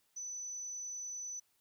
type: tone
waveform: sine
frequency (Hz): 5990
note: F#8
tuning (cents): +20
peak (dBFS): -40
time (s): 0.16-1.4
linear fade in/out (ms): 10
effects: white hiss -75 dBFS RMS until 1.6 s